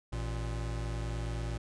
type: tone pair together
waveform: square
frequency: 54.79 / 115.7 Hz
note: A1 / A#2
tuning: -7 / -13 cents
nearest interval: octave + minor second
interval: 1294 cents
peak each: -36 / -38 dBFS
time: 0.12-1.58 s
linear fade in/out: 10 ms
effects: resampled to 22050 Hz